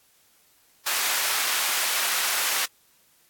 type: high-pass noise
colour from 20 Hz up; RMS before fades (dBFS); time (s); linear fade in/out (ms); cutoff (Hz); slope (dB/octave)
pink; -25; 0.86-2.66; 10; 1200; 12
effects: white hiss -61 dBFS RMS until 3.29 s + AAC 64 kbps